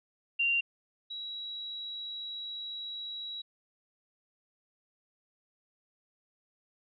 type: tone pair in turn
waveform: sine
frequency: 2771 / 3882 Hz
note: F7 / B7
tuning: -14 / -31 cents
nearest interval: tritone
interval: 583 cents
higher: second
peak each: -25 / -37 dBFS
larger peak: first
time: 0.39-0.61 / 1.1-3.42 s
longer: second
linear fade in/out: 10 ms
effects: none